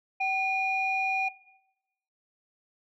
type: tone pair together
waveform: sine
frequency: 766.7 / 2434 Hz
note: G5 / D#7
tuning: -39 / -39 cents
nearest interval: octave + minor sixth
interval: 2000 cents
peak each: -27 dBFS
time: 0.2-1.29 s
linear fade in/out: 10 ms
effects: noise-tail reverb RT60 0.9 s tail -19 dB re dry + tanh soft clip ceiling -19 dBFS